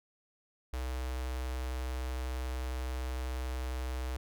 square tone with notch filter, 63.5 Hz, B1, 49 cents sharp, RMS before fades -36 dBFS, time 0.73-4.17 s, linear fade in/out 5 ms, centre 170 Hz, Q 0.61, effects none

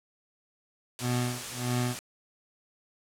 white noise, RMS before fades -37 dBFS, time 0.99-1.99 s, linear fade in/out 0 ms
25% pulse tone with tremolo, 123.2 Hz, B2, 4 cents flat, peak -22 dBFS, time 1-1.96 s, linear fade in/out 50 ms, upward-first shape sine, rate 1.6 Hz, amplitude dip 100%
effects low-pass 10000 Hz 12 dB/octave

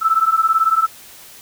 sine beating tone pair, 1308 / 1326 Hz, E6 / E6, -14 / +10 cents, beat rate 18 Hz, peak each -16 / -15 dBFS, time 0.01-0.87 s, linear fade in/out 20 ms, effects white hiss -41 dBFS RMS until 1.41 s

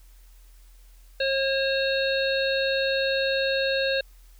harmonic tone with a mistuned harmonic, 540 Hz, C#5, 45 cents flat, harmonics 1 / 3 / 5 / 7 / 8, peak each -24 / -29 / -31 / -32 / -33 dBFS, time 1.2-4.01 s, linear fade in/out 5 ms, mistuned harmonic 8, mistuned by -20 cents, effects added 42 Hz sine -48 dBFS peak until 4.39 s + white hiss -61 dBFS RMS until 4.39 s

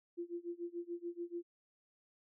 sine tone with tremolo, 345.3 Hz, F4, 20 cents flat, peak -37 dBFS, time 0.17-1.43 s, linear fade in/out 20 ms, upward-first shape sine, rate 6.9 Hz, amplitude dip 95%, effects none

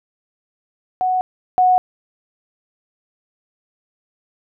sine tone pair in turn, 740 / 734.9 Hz, F#5 / F#5, 0 / -12 cents, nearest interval unison, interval 12 cents, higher first, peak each -15 / -10 dBFS, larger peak second, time 1.01-1.21 / 1.58-1.78 s, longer neither, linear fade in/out 0 ms, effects none

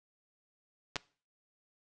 clicks, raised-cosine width 0.2 ms, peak -16 dBFS, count 2, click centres 0.958 / 0.965 s, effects noise-tail reverb RT60 0.4 s tail -21 dB re dry + resampled to 22050 Hz

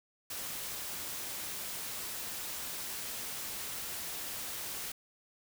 white noise, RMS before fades -40 dBFS, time 0.3-4.92 s, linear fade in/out 5 ms, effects none

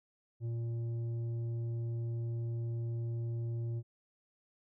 sine tone with tanh clipping, 116.5 Hz, A#2, 1 cent flat, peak -35 dBFS, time 0.4-3.83 s, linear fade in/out 50 ms, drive 7 dB, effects none

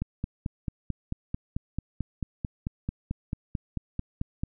click train, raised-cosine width 5 ms, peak -17 dBFS, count 21, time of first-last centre 0.02-4.435 s, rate 4.53 Hz, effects none

